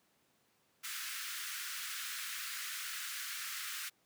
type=high-pass noise; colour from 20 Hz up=pink; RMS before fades=-42 dBFS; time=0.83-3.9 s; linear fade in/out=20 ms; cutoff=1300 Hz; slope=48 dB/octave; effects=pink hiss -73 dBFS RMS until 4.05 s + high-pass 150 Hz 12 dB/octave